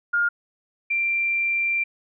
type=tone pair in turn; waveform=sine; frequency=1415 / 2364 Hz; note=F6 / D7; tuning=+22 / +11 cents; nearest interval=major sixth; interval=889 cents; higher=second; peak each=-18 / -20 dBFS; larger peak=first; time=0.13-0.29 / 0.9-1.84 s; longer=second; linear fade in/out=10 ms; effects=none